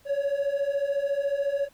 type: beating tone pair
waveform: triangle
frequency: 552 / 566 Hz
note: C#5 / C#5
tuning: -7 / +36 cents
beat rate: 14 Hz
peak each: -26 / -23 dBFS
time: 0.05-1.69 s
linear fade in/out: 50 ms
effects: tanh soft clip ceiling -18 dBFS + pink hiss -60 dBFS RMS until 1.73 s